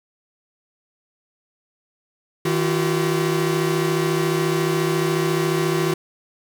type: tone cluster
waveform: 45% pulse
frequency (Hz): 158.8 / 345.9 / 380.1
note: D#3 / F4 / F#4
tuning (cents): +36 / -17 / +47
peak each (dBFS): -23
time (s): 2.45-5.94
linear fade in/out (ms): 5
effects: 8-bit